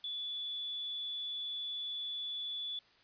sine tone, 3447 Hz, A7, 36 cents flat, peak -37 dBFS, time 0.04-2.79 s, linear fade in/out 2 ms, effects white hiss -65 dBFS RMS until 3.03 s + resampled to 11025 Hz

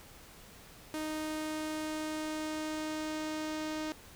sawtooth tone with low-pass filter sweep, 310 Hz, D#4, 6 cents flat, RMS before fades -37 dBFS, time 0.94-3.92 s, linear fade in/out 0 ms, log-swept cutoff 12000 to 6400 Hz, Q 1.1, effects pink hiss -54 dBFS RMS until 4.15 s

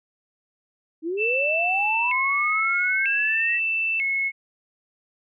sine linear sweep, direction up, 306.7 to 1934 Hz, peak -24 dBFS, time 1.02-3.6 s, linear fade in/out 50 ms
sine tone with vibrato, 2409 Hz, D7, 43 cents sharp, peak -21 dBFS, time 1.17-4.32 s, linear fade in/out 50 ms, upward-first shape square, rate 0.53 Hz, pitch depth 170 cents each way
effects none

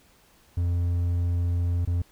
triangle tone with dropouts, 87 Hz, F2, 6 cents flat, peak -20 dBFS, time 0.57-2.02 s, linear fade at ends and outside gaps 5 ms, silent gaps 1.851-1.873 s, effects pink hiss -59 dBFS RMS until 2.11 s

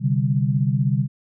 sine chord, C suspended second, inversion none, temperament equal, 130.81 / 146.83 / 196 Hz, C3 / D3 / G3, 0 / 0 / 0 cents, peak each -20 / -21 / -24 dBFS, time 0-1.08 s, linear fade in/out 50 ms, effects none

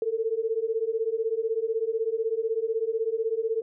sine beating tone pair, 440 / 456 Hz, A4 / A#4, 0 / -38 cents, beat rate 16 Hz, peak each -28 / -27 dBFS, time 0.02-3.62 s, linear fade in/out 2 ms, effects none

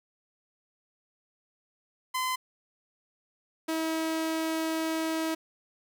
sawtooth tone pair in turn, 1025 / 321.5 Hz, C6 / E4, -36 / -43 cents, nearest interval octave + minor sixth, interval 2007 cents, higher first, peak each -24 dBFS, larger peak neither, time 2.14-2.36 / 3.68-5.35 s, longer second, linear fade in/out 10 ms, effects 10-bit

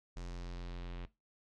square tone with low-pass filter sweep, 43.84 Hz, F1, 7 cents sharp, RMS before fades -43 dBFS, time 0.16-1.06 s, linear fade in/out 10 ms, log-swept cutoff 6600 to 3100 Hz, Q 1.7, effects noise-tail reverb RT60 0.2 s tail -17 dB re dry

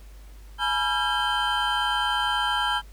triangle tone cluster, 846 / 975 / 1367 / 1607 / 3112 Hz, G#5 / B5 / F6 / G6 / G7, +32 / -23 / -37 / +43 / -13 cents, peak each -27 dBFS, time 0.58-2.82 s, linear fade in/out 50 ms, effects added 50 Hz sine -42 dBFS peak until 2.92 s + pink hiss -56 dBFS RMS until 2.92 s

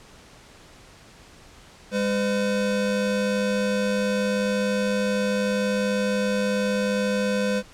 square tone pair together, 202.6 / 507 Hz, G#3 / B4, -43 / +45 cents, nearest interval octave + major third, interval 1588 cents, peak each -25 / -25 dBFS, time 1.91-7.63 s, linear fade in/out 50 ms, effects pink hiss -49 dBFS RMS until 7.73 s + low-pass 8000 Hz 12 dB/octave

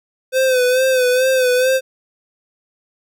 square tone with vibrato, 511 Hz, C5, 41 cents flat, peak -13 dBFS, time 0.32-1.81 s, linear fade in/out 50 ms, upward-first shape sine, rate 2.3 Hz, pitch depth 52 cents each way, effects none

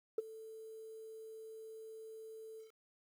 sine tone with ADSR envelope, 441.8 Hz, A4, 7 cents sharp, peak -28 dBFS, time 0.18-2.72 s, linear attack 4 ms, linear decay 22 ms, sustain -20 dB, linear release 130 ms, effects tanh soft clip ceiling -27 dBFS + 11-bit

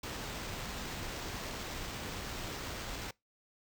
pink noise with sample-and-hold, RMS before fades -41 dBFS, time 0.03-3.11 s, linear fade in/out 5 ms, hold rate 11025 Hz, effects noise-tail reverb RT60 0.2 s tail -24 dB re dry

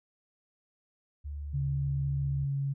sine tone with pitch glide, 72.6 to 73.23 Hz, D2 to D2, -19 to -4 cents, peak -35 dBFS, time 1.24-2.46 s, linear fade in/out 20 ms, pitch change +15 cents, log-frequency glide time 1.5-1.59 s
sine tone, 138.59 Hz, C#3, in tune, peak -28 dBFS, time 1.53-2.74 s, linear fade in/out 20 ms
effects none

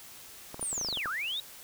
clicks, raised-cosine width 1 ms, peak -26 dBFS, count 11, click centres 0.544 / 0.595 / 0.628 / 0.729 / 0.779 / 0.813 / 0.848 / 0.887 / 0.927 / 0.973 / 1.058 s
sine linear two-way sweep, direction down then up, 9750 to 1157 to 3850 Hz, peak -31 dBFS, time 0.61-1.4 s, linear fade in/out 2 ms, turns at 1.08 s
effects white hiss -49 dBFS RMS until 1.63 s

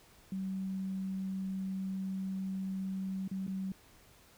sine tone with dropouts, 190.8 Hz, G3, 47 cents flat, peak -34 dBFS, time 0.32-3.72 s, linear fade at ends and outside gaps 2 ms, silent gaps 3.278-3.313 / 3.467-3.478 s, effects pink hiss -61 dBFS RMS until 4.37 s

